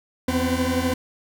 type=tone cluster; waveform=40% pulse; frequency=83.6 / 250.1 / 262.1 / 508 Hz; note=E2 / B3 / C4 / B4; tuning=+25 / +22 / +3 / +49 cents; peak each=-27 / -24 / -24 / -27 dBFS; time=0.28-0.94 s; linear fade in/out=5 ms; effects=none